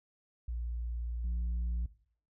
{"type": "tone with level steps", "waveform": "sine", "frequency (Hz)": 58.6, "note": "A#1", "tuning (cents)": 10, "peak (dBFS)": [-33, -28], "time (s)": [0.48, 1.86], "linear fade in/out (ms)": 5, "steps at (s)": 1.24, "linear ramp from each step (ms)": 2, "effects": ["noise-tail reverb RT60 0.5 s tail -18 dB re dry", "tanh soft clip ceiling -30 dBFS"]}